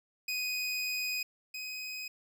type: tone pair in turn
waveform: 25% pulse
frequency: 2497 / 2513 Hz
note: D#7 / D#7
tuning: +6 / +17 cents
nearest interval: unison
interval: 11 cents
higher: second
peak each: -28 / -34 dBFS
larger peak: first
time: 0.28-1.23 / 1.54-2.08 s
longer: first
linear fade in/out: 5 ms
effects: none